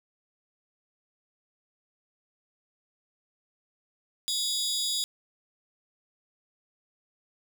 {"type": "tone cluster", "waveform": "30% pulse", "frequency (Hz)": [3429, 3780, 4884], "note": ["A7", "A#7", "D#8"], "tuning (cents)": [-45, 23, -33], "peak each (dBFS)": -29, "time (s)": [4.28, 5.04], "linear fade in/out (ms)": 0, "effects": []}